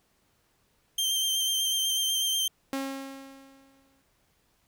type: tone with vibrato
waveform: sawtooth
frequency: 3149 Hz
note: G7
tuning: 7 cents sharp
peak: -22 dBFS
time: 0.98-2.48 s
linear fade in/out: 5 ms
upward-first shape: sine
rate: 8.1 Hz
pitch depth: 21 cents each way
type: tone with exponential decay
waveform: sawtooth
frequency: 271 Hz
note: C#4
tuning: 39 cents flat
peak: -24 dBFS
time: 2.73-4.02 s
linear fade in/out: 1 ms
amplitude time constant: 280 ms
effects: pink hiss -69 dBFS RMS until 4.67 s